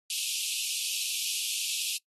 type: high-pass noise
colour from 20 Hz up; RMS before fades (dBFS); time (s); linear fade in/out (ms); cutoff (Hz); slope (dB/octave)
pink; -32; 0.1-1.97; 2; 2500; 96
effects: noise-tail reverb RT60 0.1 s tail -22 dB re dry + AAC 32 kbps